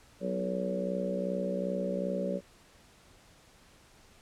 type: harmonic tone with a mistuned harmonic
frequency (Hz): 62.6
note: B1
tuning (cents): +24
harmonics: 3 / 4 / 5 / 6 / 7 / 8 / 9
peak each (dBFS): -34 / -41 / -44 / -43 / -39 / -40 / -34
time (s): 0.2-2.41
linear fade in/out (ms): 50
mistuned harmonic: 4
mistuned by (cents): -19
effects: pink hiss -59 dBFS RMS until 4.21 s + low-pass 10000 Hz 12 dB/octave

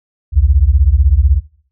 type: beating tone pair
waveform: sine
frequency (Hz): 61.8 / 77.8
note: B1 / D#2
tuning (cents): +2 / 0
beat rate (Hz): 16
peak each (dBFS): -10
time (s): 0.32-1.41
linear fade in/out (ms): 50
effects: noise-tail reverb RT60 0.5 s tail -17 dB re dry

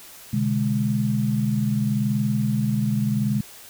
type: chord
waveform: sine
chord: G# diminished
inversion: first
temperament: equal with one note detuned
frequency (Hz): 126.07 / 146.83 / 207.7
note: B2 / D3 / G#3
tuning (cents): +36 / 0 / 0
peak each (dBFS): -24 / -27 / -22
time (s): 0.33-3.41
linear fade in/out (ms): 5
effects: white hiss -44 dBFS RMS until 3.69 s

